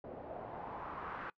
white noise with low-pass filter sweep, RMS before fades -45 dBFS, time 0.04-1.3 s, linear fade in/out 2 ms, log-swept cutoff 540 to 1400 Hz, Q 2.5, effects noise-tail reverb RT60 0.1 s tail -22 dB re dry + low-pass 3000 Hz 12 dB/octave

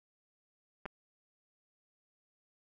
clicks, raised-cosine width 0.5 ms, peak -26 dBFS, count 2, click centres 0.856 / 0.861 s, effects none

